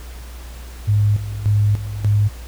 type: tone with tremolo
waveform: sine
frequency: 103.83 Hz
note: G#2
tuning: in tune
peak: -12 dBFS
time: 0.87-2.29 s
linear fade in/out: 20 ms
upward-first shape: square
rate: 1.7 Hz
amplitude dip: 75%
effects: added 60 Hz sine -32 dBFS peak until 2.47 s + pink hiss -42 dBFS RMS until 2.47 s